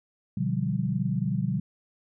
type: chord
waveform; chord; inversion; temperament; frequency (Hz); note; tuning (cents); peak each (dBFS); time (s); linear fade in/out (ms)
sine; G dominant seventh; first; equal with one note detuned; 123.47 / 146.83 / 177.36 / 196; B2 / D3 / F3 / G3; 0 / 0 / +27 / 0; -30; 0.37-1.6; 5
effects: none